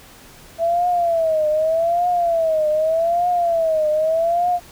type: tone with vibrato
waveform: sine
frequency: 659.3 Hz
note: E5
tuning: in tune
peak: -15 dBFS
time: 0.58-4.6 s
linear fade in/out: 50 ms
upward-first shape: triangle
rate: 0.83 Hz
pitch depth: 150 cents each way
effects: pink hiss -44 dBFS RMS until 4.71 s